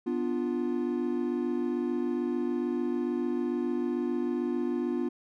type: chord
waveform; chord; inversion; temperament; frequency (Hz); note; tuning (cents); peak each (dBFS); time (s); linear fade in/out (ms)
triangle; B diminished; none; equal; 246.9 / 293.7 / 349.2; B3 / D4 / F4; 0 / 0 / 0; -29 / -32 / -29; 0.06-5.09; 10
effects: none